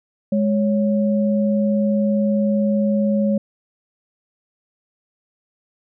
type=tone pair together; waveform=sine; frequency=207.7 / 554.4 Hz; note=G#3 / C#5; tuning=0 / 0 cents; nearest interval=octave + perfect fourth; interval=1700 cents; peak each=-16 / -22 dBFS; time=0.32-3.38 s; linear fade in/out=5 ms; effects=none